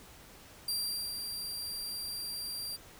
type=tone with ADSR envelope; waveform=sawtooth; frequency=4731 Hz; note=D8; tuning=12 cents sharp; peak=-28 dBFS; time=0.68-2.77 s; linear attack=4 ms; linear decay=440 ms; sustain=-6 dB; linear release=20 ms; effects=pink hiss -54 dBFS RMS until 2.99 s